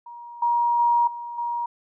sine tone with level steps, 949 Hz, A#5, 31 cents sharp, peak -37 / -18 / -16 / -31 / -24 dBFS, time 0.06-1.66 s, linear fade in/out 5 ms, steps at 0.42 / 0.79 / 1.07 / 1.38 s, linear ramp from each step 5 ms, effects none

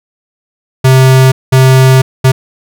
square tone bursts at uneven times, 131.1 Hz, C3, 4 cents sharp, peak -3 dBFS, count 3, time 0.84-1.32 / 1.52-2.02 / 2.24-2.32 s, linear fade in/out 10 ms, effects none

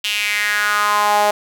sawtooth tone with high-pass filter sweep, 207.7 Hz, G#3, in tune, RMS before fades -17 dBFS, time 0.04-1.31 s, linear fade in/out 5 ms, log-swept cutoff 3000 to 690 Hz, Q 4.3, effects none

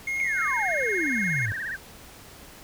triangle tone, 2148 Hz, C7, 45 cents sharp, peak -24 dBFS, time 0.07-1.46 s, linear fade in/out 5 ms
sine exponential sweep, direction down, 2274 to 99.1 Hz, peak -27 dBFS, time 0.2-1.52 s, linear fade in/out 0 ms
sine tone with vibrato, 1708 Hz, G#6, 48 cents sharp, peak -29 dBFS, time 0.36-1.77 s, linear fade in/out 20 ms, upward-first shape sine, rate 17 Hz, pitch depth 180 cents each way
effects pink hiss -47 dBFS RMS until 2.63 s

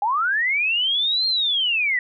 sine linear two-way sweep, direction up then down, 784 to 4229 to 1898 Hz, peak -18 dBFS, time 0.02-1.99 s, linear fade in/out 2 ms, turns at 1.27 s, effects none

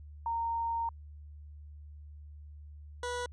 sine / 20% pulse tone pair in turn, 923 / 488.9 Hz, A#5 / B4, -17 / -18 cents, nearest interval major seventh, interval 1101 cents, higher first, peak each -30 / -29 dBFS, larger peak second, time 0.26-0.89 / 3.03-3.26 s, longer first, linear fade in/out 2 ms, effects added 74 Hz sine -46 dBFS peak until 3.32 s + resampled to 22050 Hz

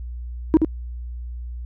sine tone with echo, 316.9 Hz, D#4, 32 cents sharp, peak -6 dBFS, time 0.54-0.57 s, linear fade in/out 0 ms, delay 77 ms, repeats 1, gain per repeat -7 dB, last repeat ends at 0.647 s, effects tanh soft clip ceiling -8 dBFS + added 60 Hz sine -29 dBFS peak until 1.65 s

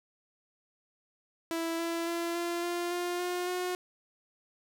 sawtooth tone with pitch steps, 330.8 / 335 / 339.3 / 343.7 / 348 / 352.5 / 357 / 361.6 Hz, E4 / E4 / F4 / F4 / F4 / F4 / F4 / F#4, +6 / +28 / -50 / -28 / -6 / +16 / +38 / -40 cents, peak -27 dBFS, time 1.51-3.75 s, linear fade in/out 0 ms, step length 280 ms, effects none

